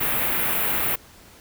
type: band-stop noise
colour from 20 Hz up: white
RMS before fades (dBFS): -23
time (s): 0-0.96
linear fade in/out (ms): 10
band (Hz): 2800 to 12000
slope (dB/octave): 24
effects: pink hiss -49 dBFS RMS until 1.4 s